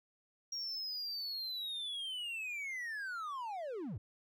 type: linear sweep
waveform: triangle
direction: down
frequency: 5630 to 77.78 Hz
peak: -37 dBFS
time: 0.52-3.98 s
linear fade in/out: 5 ms
effects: none